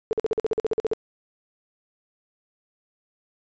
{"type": "tone bursts", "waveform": "sine", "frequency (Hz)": 440.8, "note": "A4", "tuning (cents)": 3, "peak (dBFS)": -19, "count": 13, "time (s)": [0.11, 0.934], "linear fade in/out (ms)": 0, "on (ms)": 20, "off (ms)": 47, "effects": ["resampled to 16000 Hz"]}